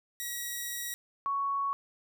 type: tone pair in turn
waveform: 5% pulse / sine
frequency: 1915 / 1113 Hz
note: A#6 / C#6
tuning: +46 / +7 cents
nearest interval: major sixth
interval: 939 cents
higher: first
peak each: -24 / -28 dBFS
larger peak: first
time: 0.2-0.94 / 1.26-1.73 s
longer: first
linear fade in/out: 0 ms
effects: none